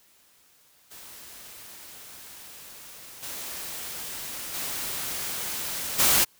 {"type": "noise with level steps", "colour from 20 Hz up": "white", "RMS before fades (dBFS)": [-45, -36, -32, -20], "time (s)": [0.9, 6.25], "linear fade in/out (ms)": 20, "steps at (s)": [3.22, 4.53, 5.98], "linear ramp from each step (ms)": 20, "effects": ["white hiss -60 dBFS RMS until 6.39 s"]}